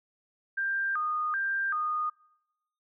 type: tone with vibrato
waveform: sine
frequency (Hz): 1396.9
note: F6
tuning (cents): 0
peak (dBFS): -27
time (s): 0.57-2.1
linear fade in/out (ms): 10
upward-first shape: square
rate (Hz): 1.3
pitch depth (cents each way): 220
effects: noise-tail reverb RT60 0.9 s tail -25 dB re dry